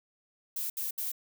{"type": "noise bursts", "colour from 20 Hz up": "violet", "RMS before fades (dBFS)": -34, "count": 3, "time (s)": [0.56, 1.118], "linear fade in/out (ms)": 5, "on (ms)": 140, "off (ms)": 69, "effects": []}